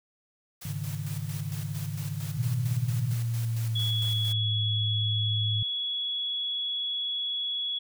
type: noise with tremolo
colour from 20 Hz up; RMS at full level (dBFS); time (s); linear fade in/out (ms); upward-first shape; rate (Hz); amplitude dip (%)
white; -43; 0.61-4.33; 10; square; 4.4; 50
type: chord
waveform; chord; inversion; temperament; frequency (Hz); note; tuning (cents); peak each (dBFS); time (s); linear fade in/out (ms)
sine; Ab suspended fourth; none; equal; 103.83 / 138.59 / 155.56; Ab2 / Db3 / Eb3; 0 / 0 / 0; -35; 0.65-3.14; 5
type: tone with pitch glide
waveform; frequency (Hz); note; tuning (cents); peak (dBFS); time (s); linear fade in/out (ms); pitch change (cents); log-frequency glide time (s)
sine; 120 to 106.91; B2 to A2; -49 to -49; -26; 2.37-5.63; 5; -200; 2.82-4.52
type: tone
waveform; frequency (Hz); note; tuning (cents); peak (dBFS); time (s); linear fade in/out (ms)
sine; 3368; G#7; +24; -28; 3.75-7.79; 10
effects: none